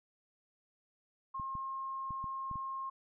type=tone; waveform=sine; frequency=1070 Hz; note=C6; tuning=38 cents sharp; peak=-37 dBFS; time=1.34-2.9 s; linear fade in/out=10 ms
type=clicks; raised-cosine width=5 ms; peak=-34 dBFS; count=6; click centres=1.398 / 1.553 / 2.107 / 2.242 / 2.513 / 2.557 s
effects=none